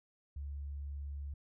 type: tone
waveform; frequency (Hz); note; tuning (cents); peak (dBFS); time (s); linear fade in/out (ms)
sine; 71; C#2; +42; -39; 0.36-1.34; 5
effects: none